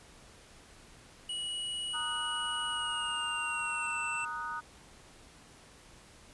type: tone with pitch glide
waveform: square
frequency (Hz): 2919 to 2677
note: F#7 to E7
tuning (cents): -24 to +26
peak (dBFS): -35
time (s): 1.29-4.25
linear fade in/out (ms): 5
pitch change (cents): -150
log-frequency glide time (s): 2.69-3.97
type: chord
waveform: sine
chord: D# minor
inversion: second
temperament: equal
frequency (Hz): 932.3 / 1244.5 / 1480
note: A#5 / D#6 / F#6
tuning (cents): 0 / 0 / 0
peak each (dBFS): -41 / -38 / -40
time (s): 1.93-4.61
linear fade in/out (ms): 20
effects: pink hiss -56 dBFS RMS until 6.33 s + resampled to 24000 Hz